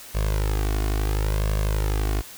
sawtooth tone with flanger, 52 Hz, G#1, 3 cents sharp, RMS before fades -23 dBFS, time 0.14-2.22 s, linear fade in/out 20 ms, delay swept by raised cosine 1.8 to 2.77 ms, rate 0.72 Hz, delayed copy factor +0.8, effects white hiss -42 dBFS RMS until 2.37 s

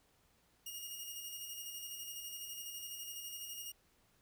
10% pulse tone with tremolo, 2853 Hz, F7, 36 cents sharp, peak -34 dBFS, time 0.66-3.72 s, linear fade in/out 5 ms, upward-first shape square, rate 12 Hz, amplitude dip 30%, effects pink hiss -72 dBFS RMS until 4.21 s

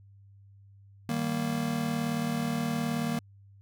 square chord, Eb major, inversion none, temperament just, 155.56 / 194.45 / 233.3 Hz, Eb3 / G3 / Bb3, 0 / -14 / +2 cents, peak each -34 / -37 / -31 dBFS, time 1.09-3.19 s, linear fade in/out 2 ms, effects added 99 Hz sine -52 dBFS peak until 3.61 s

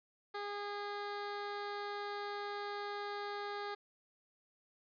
15% pulse tone, 409 Hz, G#4, 26 cents flat, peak -33 dBFS, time 0.34-3.75 s, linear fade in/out 10 ms, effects resampled to 11025 Hz

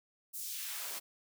white noise with high-pass filter sweep, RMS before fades -41 dBFS, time 0.33-1 s, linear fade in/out 20 ms, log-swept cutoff 9600 to 270 Hz, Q 0.94, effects none

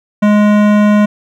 sine tone with hard clipping, 208.6 Hz, G#3, 8 cents sharp, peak -8 dBFS, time 0.22-1.06 s, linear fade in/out 10 ms, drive 17 dB, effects none

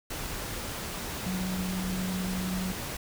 sine tone in noise, 185 Hz, F#3, in tune, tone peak -30 dBFS, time 1.26-2.72 s, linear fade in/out 5 ms, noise pink, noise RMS -36 dBFS, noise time 0.1-2.97 s, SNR +3 dB, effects none

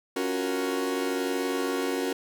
40% pulse chord, Gb major seventh, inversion second, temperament equal, 277.2 / 349.2 / 370 / 466.2 Hz, Db4 / F4 / Gb4 / Bb4, 0 / 0 / 0 / 0 cents, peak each -30 / -36 / -30 / -31 dBFS, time 0.16-2.13 s, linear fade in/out 5 ms, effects none

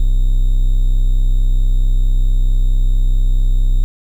triangle tone, 32.26 Hz, C1, 24 cents flat, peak -7 dBFS, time 0-3.84 s, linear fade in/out 0 ms, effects 7-bit

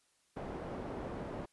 white low-pass noise, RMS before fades -42 dBFS, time 0.36-1.46 s, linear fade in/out 10 ms, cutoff 570 Hz, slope 12 dB/octave, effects white hiss -73 dBFS RMS until 1.52 s + resampled to 24000 Hz

